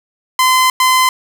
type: tone bursts at uneven times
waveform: sawtooth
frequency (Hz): 1028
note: C6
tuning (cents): -31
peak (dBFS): -5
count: 2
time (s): 0.39-0.7 / 0.8-1.09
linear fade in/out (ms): 2
effects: none